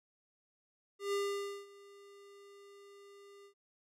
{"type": "tone with ADSR envelope", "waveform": "square", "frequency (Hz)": 401.2, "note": "G4", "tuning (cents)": 40, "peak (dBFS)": -32, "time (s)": [0.99, 3.54], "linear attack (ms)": 140, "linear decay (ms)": 530, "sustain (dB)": -23, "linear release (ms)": 88, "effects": ["low-pass 10000 Hz 12 dB/octave"]}